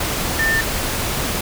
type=tone in noise; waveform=sine; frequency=1796 Hz; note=A6; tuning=35 cents sharp; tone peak=-16 dBFS; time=0.39-0.61 s; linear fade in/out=5 ms; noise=pink; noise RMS=-22 dBFS; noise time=0-1.41 s; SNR=+3 dB; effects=none